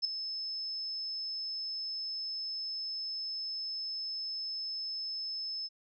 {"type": "tone with ADSR envelope", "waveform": "sine", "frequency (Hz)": 5230, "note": "E8", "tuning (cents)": -15, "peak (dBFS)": -24, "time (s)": [0.02, 5.69], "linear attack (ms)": 29, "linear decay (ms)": 4, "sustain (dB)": -11, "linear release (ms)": 34, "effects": []}